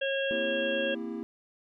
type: harmonic tone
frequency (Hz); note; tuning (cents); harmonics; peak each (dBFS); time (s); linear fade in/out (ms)
545; C#5; -29; 1 / 3 / 5 / 6; -29 / -34 / -36 / -37; 0.01-0.95; 10
type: chord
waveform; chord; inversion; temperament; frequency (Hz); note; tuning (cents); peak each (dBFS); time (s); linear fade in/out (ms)
triangle; C dominant seventh; third; equal with one note detuned; 233.1 / 261.6 / 329.6 / 399.5; Bb3 / C4 / E4 / G4; 0 / 0 / 0 / +33; -35 / -40 / -36 / -39; 0.31-1.23; 0
effects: none